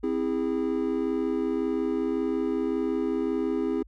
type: chord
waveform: triangle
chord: C augmented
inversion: none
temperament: just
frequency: 261.6 / 327 / 408.8 Hz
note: C4 / E4 / G#4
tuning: 0 / -14 / -27 cents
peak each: -27 dBFS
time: 0.03-3.83 s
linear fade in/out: 10 ms
effects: added 50 Hz sine -49 dBFS peak until 3.87 s